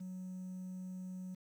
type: tone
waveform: triangle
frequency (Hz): 184.6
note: F#3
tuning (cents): -4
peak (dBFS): -39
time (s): 0-1.35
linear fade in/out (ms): 10
effects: tanh soft clip ceiling -37 dBFS + 11-bit